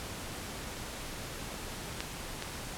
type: clicks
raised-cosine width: 0.2 ms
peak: -16 / -19 dBFS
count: 2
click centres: 2.005 / 2.424 s
effects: pink hiss -41 dBFS RMS until 2.77 s + low-pass 12000 Hz 12 dB/octave